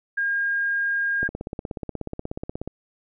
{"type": "tone", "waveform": "sine", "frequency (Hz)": 1618, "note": "G#6", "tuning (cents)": -46, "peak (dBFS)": -21, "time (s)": [0.17, 1.28], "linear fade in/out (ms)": 10}
{"type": "click train", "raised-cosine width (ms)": 2, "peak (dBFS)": -17, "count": 25, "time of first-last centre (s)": [1.23, 2.676], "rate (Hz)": 16.6}
{"effects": []}